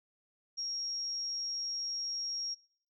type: tone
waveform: sine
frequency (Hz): 5588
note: F8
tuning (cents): 0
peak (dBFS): -34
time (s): 0.57-2.55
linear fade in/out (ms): 20
effects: noise-tail reverb RT60 0.6 s tail -25 dB re dry